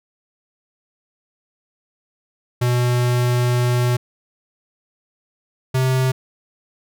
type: tone pair in turn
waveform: square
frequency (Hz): 122.8 / 130.1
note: B2 / C3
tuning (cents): -9 / -9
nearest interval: minor second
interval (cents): 100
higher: second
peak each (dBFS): -16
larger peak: neither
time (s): 2.61-3.97 / 5.74-6.12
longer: first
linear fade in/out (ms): 10
effects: none